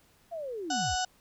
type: linear sweep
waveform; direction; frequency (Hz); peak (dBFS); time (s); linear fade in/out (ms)
sine; down; 698.5 to 38.89; -34; 0.31-0.96; 20
type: harmonic tone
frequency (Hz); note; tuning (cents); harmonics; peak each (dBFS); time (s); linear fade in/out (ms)
740; F#5; 0; 1 / 2 / 4 / 5 / 6 / 7 / 8 / 9 / 10; -30 / -36 / -38 / -43 / -43 / -39 / -39 / -46 / -40; 0.7-1.05; 5
effects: pink hiss -64 dBFS RMS until 1.2 s